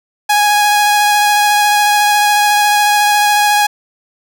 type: tone with vibrato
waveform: sawtooth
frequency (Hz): 830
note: G#5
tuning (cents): -1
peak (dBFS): -5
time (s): 0.29-3.67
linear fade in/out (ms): 10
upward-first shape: sine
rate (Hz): 14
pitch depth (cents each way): 12
effects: none